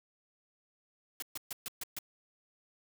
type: noise bursts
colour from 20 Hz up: white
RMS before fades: -39 dBFS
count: 6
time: 1.2-1.988 s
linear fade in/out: 2 ms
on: 23 ms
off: 130 ms
effects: none